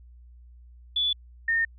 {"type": "tone pair in turn", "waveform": "sine", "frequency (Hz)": [3451, 1828.1], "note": ["A7", "A#6"], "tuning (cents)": [-34, -34], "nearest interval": "major seventh", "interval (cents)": 1100, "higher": "first", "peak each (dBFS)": [-22, -21], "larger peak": "second", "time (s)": [[0.96, 1.13], [1.48, 1.65]], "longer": "neither", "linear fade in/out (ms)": 5, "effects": ["added 60 Hz sine -47 dBFS peak until 1.78 s"]}